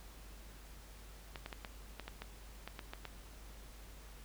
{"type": "clicks", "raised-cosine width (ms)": 0.3, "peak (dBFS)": -27, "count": 11, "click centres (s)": [1.358, 1.461, 1.528, 1.648, 1.997, 2.08, 2.22, 2.676, 2.792, 2.935, 3.053], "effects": ["added 50 Hz sine -52 dBFS peak until 4.24 s", "pink hiss -58 dBFS RMS until 4.24 s"]}